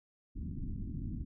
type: low-pass noise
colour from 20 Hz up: pink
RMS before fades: -39 dBFS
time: 0.35-1.25 s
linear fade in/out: 20 ms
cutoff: 290 Hz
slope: 48 dB/octave
effects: none